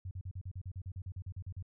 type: tone bursts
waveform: sine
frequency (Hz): 92.5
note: F#2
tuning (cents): 0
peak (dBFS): -38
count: 16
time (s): 0.05-1.626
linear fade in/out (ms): 5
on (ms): 61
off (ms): 40
effects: none